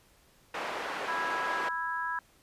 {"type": "band-pass noise", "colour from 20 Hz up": "white", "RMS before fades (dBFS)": -36, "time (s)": [0.54, 1.69], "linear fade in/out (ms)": 5, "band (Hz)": [370, 1500], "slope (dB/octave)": 12}
{"type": "chord", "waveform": "sine", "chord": "E major", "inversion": "second", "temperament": "just", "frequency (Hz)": [988.9, 1318.5, 1648.1], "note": ["B5", "E6", "G#6"], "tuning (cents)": [2, 0, -14], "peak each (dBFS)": [-34, -38, -34], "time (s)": [1.08, 2.19], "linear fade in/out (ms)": 2}
{"effects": ["pink hiss -63 dBFS RMS until 2.42 s", "resampled to 32000 Hz"]}